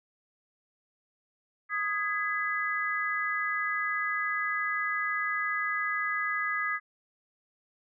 sine chord, G# minor, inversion second, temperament equal with one note detuned, 1244.5 / 1661.2 / 2007 Hz, D#6 / G#6 / B6, 0 / 0 / +27 cents, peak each -32 dBFS, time 1.69-6.8 s, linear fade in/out 50 ms, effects none

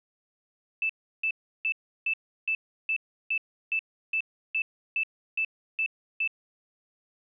sine tone bursts, 2637 Hz, E7, in tune, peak -24 dBFS, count 14, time 0.82-6.276 s, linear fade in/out 2 ms, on 74 ms, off 340 ms, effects none

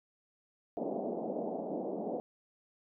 white band-pass noise, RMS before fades -37 dBFS, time 0.77-2.2 s, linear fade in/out 0 ms, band 180 to 720 Hz, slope 48 dB/octave, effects none

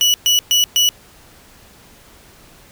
30% pulse tone bursts, 2943 Hz, F#7, 10 cents flat, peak -8 dBFS, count 4, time 0.01-0.89 s, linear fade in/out 0 ms, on 130 ms, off 120 ms, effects pink hiss -46 dBFS RMS until 2.71 s

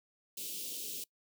white band-stop noise, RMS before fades -41 dBFS, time 0.37-1.04 s, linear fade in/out 5 ms, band 520 to 2700 Hz, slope 48 dB/octave, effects noise-tail reverb RT60 0.1 s tail -23 dB re dry + high-pass 200 Hz 12 dB/octave

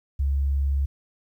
sine tone, 69.3 Hz, C#2, in tune, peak -20 dBFS, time 0.19-0.86 s, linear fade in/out 10 ms, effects 10-bit

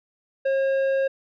sine tone with tanh clipping, 540 Hz, C#5, 45 cents flat, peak -21 dBFS, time 0.45-1.08 s, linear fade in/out 10 ms, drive 9 dB, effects none

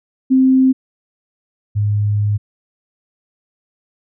sine tone pair in turn, 261.6 / 103.82 Hz, C4 / G#2, 0 / 0 cents, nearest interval octave + major third, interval 1600 cents, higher first, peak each -8 / -13 dBFS, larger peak first, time 0.3-0.73 / 1.75-2.38 s, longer second, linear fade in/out 20 ms, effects none

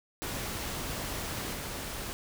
pink noise with level steps, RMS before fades -36 / -38 dBFS, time 0.22-2.13 s, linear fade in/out 0 ms, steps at 1.53 s, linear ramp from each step 10 ms, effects none

